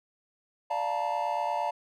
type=chord; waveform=triangle; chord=Bb major seventh; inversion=first; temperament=equal with one note detuned; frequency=587.3 / 698.5 / 880 / 948.6 Hz; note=D5 / F5 / A5 / Bb5; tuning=0 / 0 / 0 / +30 cents; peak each=-33 / -31 / -29 / -32 dBFS; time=0.7-1.71 s; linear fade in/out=10 ms; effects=none